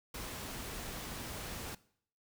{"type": "noise", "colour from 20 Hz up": "pink", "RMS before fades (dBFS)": -43, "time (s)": [0.14, 1.75], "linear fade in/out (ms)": 5, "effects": ["noise-tail reverb RT60 0.6 s tail -20 dB re dry"]}